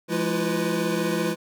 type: tone cluster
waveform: square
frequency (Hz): 170.5 / 208.6 / 326.8 / 352.4 / 496.4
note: F3 / G#3 / E4 / F4 / B4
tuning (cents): -41 / +8 / -15 / +16 / +9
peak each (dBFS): -30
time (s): 0.08-1.36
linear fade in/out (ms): 50
effects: none